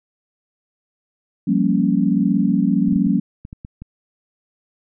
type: chord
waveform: sine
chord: G half-diminished seventh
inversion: third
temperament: equal with one note detuned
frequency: 174.61 / 196 / 231.5 / 277.2 Hz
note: F3 / G3 / Bb3 / Db4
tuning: 0 / 0 / -12 / 0 cents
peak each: -21 / -18 / -20 / -20 dBFS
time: 1.47-3.2 s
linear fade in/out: 10 ms
type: clicks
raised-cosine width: 5 ms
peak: -21 dBFS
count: 8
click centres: 2.883 / 2.927 / 2.962 / 3.066 / 3.451 / 3.529 / 3.649 / 3.82 s
effects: none